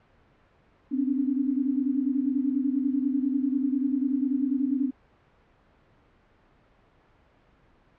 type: tone cluster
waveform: sine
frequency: 256.3 / 280.4 / 290.6 Hz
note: C4 / C#4 / D4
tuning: -36 / +20 / -18 cents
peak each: -26 / -28 / -29 dBFS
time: 0.91-4.91 s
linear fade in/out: 20 ms
effects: pink hiss -61 dBFS RMS until 7.98 s + low-pass 2000 Hz 12 dB/octave